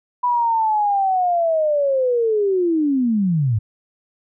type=linear sweep; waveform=sine; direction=down; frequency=990 to 100 Hz; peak=-15 dBFS; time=0.23-3.59 s; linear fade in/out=10 ms; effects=none